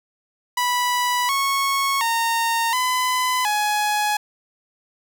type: tone with pitch steps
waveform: sawtooth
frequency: 984 / 1101 / 920 / 1009 / 839 Hz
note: B5 / C#6 / A#5 / B5 / G#5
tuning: -7 / -12 / -23 / +37 / +17 cents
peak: -15 dBFS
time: 0.57-4.17 s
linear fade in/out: 5 ms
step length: 720 ms
effects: none